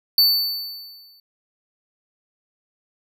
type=tone with exponential decay; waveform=square; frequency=4500 Hz; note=C#8; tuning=25 cents sharp; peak=-11 dBFS; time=0.18-1.2 s; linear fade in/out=2 ms; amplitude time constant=220 ms; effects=none